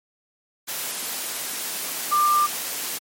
sine tone in noise, 1190 Hz, D6, 22 cents sharp, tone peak -16 dBFS, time 2.11-2.47 s, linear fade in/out 20 ms, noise white, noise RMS -29 dBFS, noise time 0.67-2.99 s, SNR +10 dB, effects high-pass 200 Hz 12 dB/octave + MP3 64 kbps

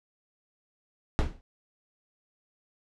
brown noise with exponential decay, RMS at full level -19 dBFS, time 1.19-1.41 s, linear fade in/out 0 ms, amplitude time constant 46 ms, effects low-pass 6000 Hz 12 dB/octave

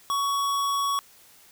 square tone, 1120 Hz, C#6, 18 cents sharp, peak -24 dBFS, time 0.1-0.99 s, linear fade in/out 0 ms, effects white hiss -54 dBFS RMS until 1.51 s

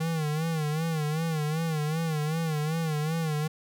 square tone with vibrato, 157.2 Hz, D#3, 18 cents sharp, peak -27 dBFS, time 0-3.48 s, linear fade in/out 10 ms, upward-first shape sine, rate 2.6 Hz, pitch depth 92 cents each way, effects none

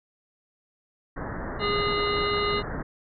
pink low-pass noise, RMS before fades -33 dBFS, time 1.16-2.83 s, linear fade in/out 10 ms, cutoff 1900 Hz, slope 96 dB/octave
harmonic tone, 410.3 Hz, G#4, 21 cents flat, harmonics 1 / 3 / 5 / 7 / 9 / 10, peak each -27 / -28 / -32 / -34 / -37 / -35 dBFS, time 1.59-2.63 s, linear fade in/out 50 ms
effects none

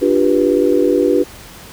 sine chord, G dominant seventh, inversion second, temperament just, 294 / 352.8 / 392 / 490 Hz, D4 / F4 / G4 / B4, +2 / +18 / 0 / -14 cents, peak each -16 dBFS, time 0.01-1.24 s, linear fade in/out 20 ms, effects pink hiss -37 dBFS RMS until 1.72 s

